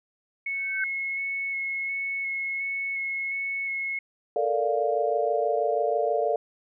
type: tone with vibrato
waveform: sine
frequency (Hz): 2191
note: C#7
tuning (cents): -21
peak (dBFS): -27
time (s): 0.46-3.99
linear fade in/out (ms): 5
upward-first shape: square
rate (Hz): 1.4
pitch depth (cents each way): 11
type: tone with exponential growth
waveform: sine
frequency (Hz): 1546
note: G6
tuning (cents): -24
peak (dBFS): -23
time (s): 0.52-0.84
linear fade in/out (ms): 2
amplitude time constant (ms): 69
type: chord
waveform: sine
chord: Bb major seventh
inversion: third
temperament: equal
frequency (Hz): 440 / 466.2 / 587.3 / 698.5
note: A4 / Bb4 / D5 / F5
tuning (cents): 0 / 0 / 0 / 0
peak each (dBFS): -28 / -29 / -27 / -27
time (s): 4.36-6.36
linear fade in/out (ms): 2
effects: none